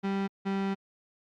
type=tone pair in turn; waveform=35% pulse; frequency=196 / 195.3 Hz; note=G3 / G3; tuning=0 / -6 cents; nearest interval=unison; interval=6 cents; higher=first; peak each=-26 dBFS; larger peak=neither; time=0.03-0.28 / 0.45-0.75 s; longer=second; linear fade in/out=20 ms; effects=low-pass 3000 Hz 12 dB/octave + Opus 48 kbps